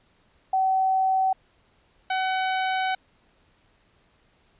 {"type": "tone pair in turn", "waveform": ["sine", "sawtooth"], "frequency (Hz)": [761, 753.6], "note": ["F#5", "F#5"], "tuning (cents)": [48, 32], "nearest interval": "unison", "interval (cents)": 16, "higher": "first", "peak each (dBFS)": -19, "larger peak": "neither", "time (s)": [[0.53, 1.33], [2.1, 2.95]], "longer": "second", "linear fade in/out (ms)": 5, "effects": ["pink hiss -63 dBFS RMS until 4.59 s", "resampled to 8000 Hz"]}